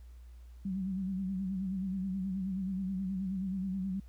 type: tone with vibrato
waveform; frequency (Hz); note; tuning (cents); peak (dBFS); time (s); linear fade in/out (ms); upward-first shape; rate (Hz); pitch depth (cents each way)
sine; 190; F#3; +46; -32; 0.65-4; 5; sine; 9.4; 64
effects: added 60 Hz sine -48 dBFS peak until 4.08 s + pink hiss -70 dBFS RMS until 4.08 s

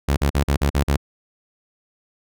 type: tone bursts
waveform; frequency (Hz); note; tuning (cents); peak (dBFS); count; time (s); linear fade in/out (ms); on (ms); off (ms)
sawtooth; 70.4; C#2; +27; -12; 7; 0.08-0.968; 10; 90; 43
effects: none

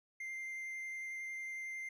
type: tone with vibrato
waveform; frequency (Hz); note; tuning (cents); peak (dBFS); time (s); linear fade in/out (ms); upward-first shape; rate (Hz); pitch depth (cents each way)
triangle; 2093; C7; 0; -39; 0.2-1.89; 5; triangle; 11; 10
effects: none

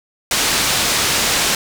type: low-pass noise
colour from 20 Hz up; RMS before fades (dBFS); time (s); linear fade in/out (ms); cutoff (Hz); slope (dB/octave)
white; -17; 0.31-1.55; 2; 6900; 12
effects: none

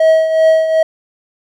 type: tone with tremolo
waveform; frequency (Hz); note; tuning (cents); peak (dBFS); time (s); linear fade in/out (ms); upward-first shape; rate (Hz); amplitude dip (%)
triangle; 640; D#5; +49; -3; 0-0.83; 5; triangle; 2.6; 65
effects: none

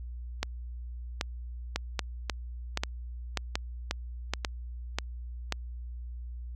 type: two click trains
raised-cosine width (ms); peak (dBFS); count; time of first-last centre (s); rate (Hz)
0.2; -11 / -11; 8 / 6; 1.76-5.523 / 0.43-4.336; 1.86 / 1.28
effects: added 60 Hz sine -37 dBFS peak until 6.55 s

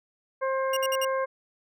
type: harmonic tone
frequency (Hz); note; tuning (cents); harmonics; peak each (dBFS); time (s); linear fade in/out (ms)
531; C5; +25; 1 / 2 / 3 / 4; -26 / -30 / -36 / -42; 0.41-1.26; 20
type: tone bursts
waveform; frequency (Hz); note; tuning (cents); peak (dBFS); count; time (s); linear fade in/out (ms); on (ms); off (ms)
sawtooth; 2832; F7; +23; -25; 4; 0.73-1.05; 5; 38; 56
effects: none

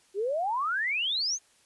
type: exponential sweep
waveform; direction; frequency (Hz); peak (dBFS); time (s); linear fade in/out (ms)
sine; up; 375.1 to 6645; -26; 0.14-1.39; 50
effects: white hiss -63 dBFS RMS until 1.65 s + resampled to 24000 Hz

